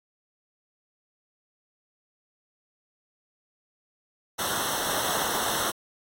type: noise with comb filter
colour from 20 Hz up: pink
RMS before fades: -28 dBFS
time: 4.38-5.72 s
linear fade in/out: 20 ms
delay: 0.42 ms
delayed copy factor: -0.95
effects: AAC 64 kbps